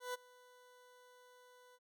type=tone with ADSR envelope; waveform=20% pulse; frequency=497 Hz; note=B4; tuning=11 cents sharp; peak=-33 dBFS; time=0-1.79 s; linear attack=140 ms; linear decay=20 ms; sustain=-23 dB; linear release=46 ms; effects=none